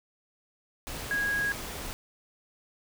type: tone in noise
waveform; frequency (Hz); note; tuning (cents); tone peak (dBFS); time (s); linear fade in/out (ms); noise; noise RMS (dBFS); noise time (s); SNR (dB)
sine; 1648; G#6; -14; -26; 1.11-1.52; 0; pink; -38; 0.87-1.93; +9
effects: none